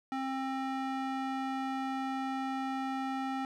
square tone with band-pass filter, 265.9 Hz, C4, 28 cents sharp, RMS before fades -35 dBFS, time 0.12-3.45 s, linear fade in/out 0 ms, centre 890 Hz, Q 0.76, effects none

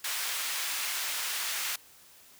pink high-pass noise, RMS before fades -33 dBFS, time 0.04-1.76 s, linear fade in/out 5 ms, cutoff 1600 Hz, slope 12 dB/octave, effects white hiss -56 dBFS RMS until 2.39 s

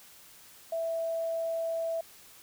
sine tone, 659.3 Hz, E5, in tune, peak -29 dBFS, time 0.72-2.01 s, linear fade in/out 5 ms, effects white hiss -54 dBFS RMS until 2.42 s

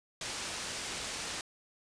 white low-pass noise, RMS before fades -39 dBFS, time 0.21-1.41 s, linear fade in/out 2 ms, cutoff 7000 Hz, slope 12 dB/octave, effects resampled to 22050 Hz

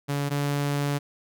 sawtooth tone pair in turn, 142.5 / 143.28 Hz, C#3 / D3, +48 / -42 cents, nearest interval unison, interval 10 cents, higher second, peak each -21 / -20 dBFS, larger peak second, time 0.08-0.3 / 0.3-0.99 s, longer second, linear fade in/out 20 ms, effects none

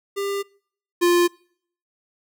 square tone pair in turn, 398.8 / 349.4 Hz, G4 / F4, +30 / +1 cents, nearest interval major second, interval 229 cents, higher first, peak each -24 / -15 dBFS, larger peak second, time 0.16-0.43 / 1.01-1.28 s, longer neither, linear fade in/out 20 ms, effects noise-tail reverb RT60 0.6 s tail -26 dB re dry

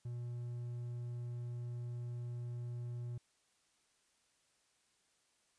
triangle tone, 120.5 Hz, B2, 42 cents flat, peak -38 dBFS, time 0.05-3.18 s, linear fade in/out 5 ms, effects white hiss -75 dBFS RMS until 5.58 s + resampled to 22050 Hz

